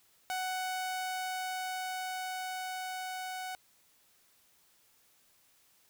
sawtooth tone with level ramp, 744 Hz, F#5, 9 cents sharp, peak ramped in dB -29 to -34 dBFS, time 0.3-3.55 s, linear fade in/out 0 ms, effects white hiss -67 dBFS RMS until 5.89 s

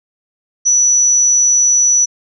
sine tone, 5920 Hz, F#8, in tune, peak -8 dBFS, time 0.65-2.06 s, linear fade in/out 20 ms, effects none

